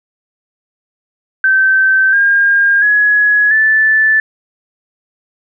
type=tone with pitch steps; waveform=sine; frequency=1547 / 1612.7 / 1681.2 / 1752.6 Hz; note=G6 / G6 / G#6 / A6; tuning=-23 / +49 / +21 / -7 cents; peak=-7 dBFS; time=1.44-4.2 s; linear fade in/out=2 ms; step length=690 ms; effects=none